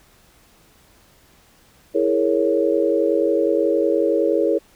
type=chord; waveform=sine; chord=A# half-diminished seventh; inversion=second; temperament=equal; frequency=329.6 / 415.3 / 466.2 / 554.4 Hz; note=E4 / G#4 / A#4 / C#5; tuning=0 / 0 / 0 / 0 cents; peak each=-21 dBFS; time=1.94-4.59 s; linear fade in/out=20 ms; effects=pink hiss -54 dBFS RMS until 4.75 s